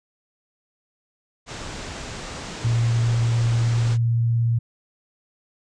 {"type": "low-pass noise", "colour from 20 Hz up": "pink", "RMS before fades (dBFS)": -34, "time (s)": [1.46, 3.98], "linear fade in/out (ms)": 50, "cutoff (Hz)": 8000, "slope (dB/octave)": 48}
{"type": "tone with vibrato", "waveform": "sine", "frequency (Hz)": 116.54, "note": "A#2", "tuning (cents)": 0, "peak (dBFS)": -17, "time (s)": [2.64, 4.59], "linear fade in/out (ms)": 10, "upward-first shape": "sine", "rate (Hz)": 17, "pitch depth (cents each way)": 9}
{"effects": []}